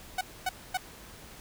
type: tone bursts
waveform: sawtooth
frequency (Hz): 745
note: F#5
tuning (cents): +12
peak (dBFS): -23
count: 3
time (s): 0.18-0.773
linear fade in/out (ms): 5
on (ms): 31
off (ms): 250
effects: pink hiss -49 dBFS RMS until 1.4 s